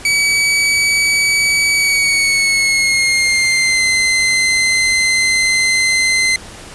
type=tone with pitch glide; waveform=sawtooth; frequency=2279 to 2066 Hz; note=C#7 to C7; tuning=+47 to -22 cents; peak=-8 dBFS; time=0.05-6.36 s; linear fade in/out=2 ms; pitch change=-169 cents; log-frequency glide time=1.73-3.83 s; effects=pink hiss -34 dBFS RMS until 6.74 s + resampled to 24000 Hz